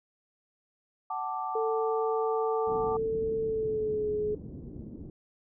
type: chord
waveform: sine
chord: D major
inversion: first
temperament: equal with one note detuned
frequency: 749.9 / 880 / 1174.7 Hz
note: F#5 / A5 / D6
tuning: +23 / 0 / 0 cents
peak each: -35 dBFS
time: 1.1-2.97 s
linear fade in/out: 5 ms
type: tone with pitch glide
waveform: sine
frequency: 445.3 to 422 Hz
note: A4 to G#4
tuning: +21 to +28 cents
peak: -27 dBFS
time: 1.55-4.35 s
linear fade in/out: 5 ms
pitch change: -93 cents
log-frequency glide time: 3.41-4.1 s
type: low-pass noise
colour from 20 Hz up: white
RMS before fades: -42 dBFS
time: 2.67-5.1 s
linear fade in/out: 2 ms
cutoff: 310 Hz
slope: 24 dB/octave
effects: none